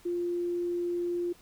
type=tone; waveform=sine; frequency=349.2 Hz; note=F4; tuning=in tune; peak=-28 dBFS; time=0.05-1.33 s; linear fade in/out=10 ms; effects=pink hiss -58 dBFS RMS until 1.41 s